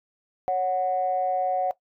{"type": "tone pair together", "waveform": "sine", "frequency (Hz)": [554, 737.4], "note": ["C#5", "F#5"], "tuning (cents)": [-1, -6], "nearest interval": "perfect fourth", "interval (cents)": 495, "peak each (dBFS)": [-26, -22], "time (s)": [0.48, 1.71], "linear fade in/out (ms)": 0, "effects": ["noise-tail reverb RT60 0.1 s tail -17 dB re dry", "tanh soft clip ceiling -15 dBFS"]}